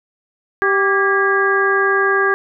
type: harmonic tone with a mistuned harmonic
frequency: 390.8 Hz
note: G4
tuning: 5 cents flat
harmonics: 1 / 2 / 3 / 4 / 5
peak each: -17 / -25 / -19 / -16 / -28 dBFS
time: 0.62-2.34 s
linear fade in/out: 0 ms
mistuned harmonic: 4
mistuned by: +73 cents
effects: none